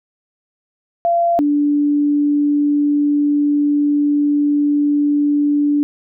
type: tone pair in turn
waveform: sine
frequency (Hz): 685 / 291.4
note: F5 / D4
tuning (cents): -34 / -13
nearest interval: octave + minor third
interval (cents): 1479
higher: first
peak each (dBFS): -12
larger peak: neither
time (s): 1.05-1.39 / 1.39-5.83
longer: second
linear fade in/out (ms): 0
effects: none